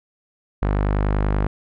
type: tone with low-pass filter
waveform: sawtooth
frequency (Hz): 50.3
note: G1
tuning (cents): +45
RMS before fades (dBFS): -20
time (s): 0.62-1.47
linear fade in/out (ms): 5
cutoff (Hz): 1500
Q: 1
effects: none